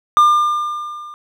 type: tone with level ramp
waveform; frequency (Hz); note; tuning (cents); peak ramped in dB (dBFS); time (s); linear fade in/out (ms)
triangle; 1200; D6; +37; -4 to -30; 0.17-1.14; 0
effects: none